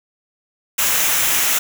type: noise with comb filter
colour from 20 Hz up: white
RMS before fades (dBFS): -17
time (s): 0.78-1.59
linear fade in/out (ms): 10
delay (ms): 0.22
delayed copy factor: -0.5
effects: none